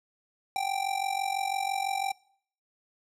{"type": "tone with amplitude modulation", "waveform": "square", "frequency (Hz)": 783, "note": "G5", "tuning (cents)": -2, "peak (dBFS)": -25, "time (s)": [0.56, 2.12], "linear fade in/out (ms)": 0, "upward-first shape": "sine", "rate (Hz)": 46, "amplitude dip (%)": 85, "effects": ["noise-tail reverb RT60 0.6 s tail -23 dB re dry", "low-pass 12000 Hz 12 dB/octave"]}